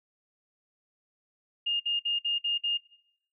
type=tone bursts; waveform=sine; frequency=2830 Hz; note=F7; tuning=22 cents sharp; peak=-26 dBFS; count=6; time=1.66-2.775 s; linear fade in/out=10 ms; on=140 ms; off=55 ms; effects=noise-tail reverb RT60 0.8 s tail -19 dB re dry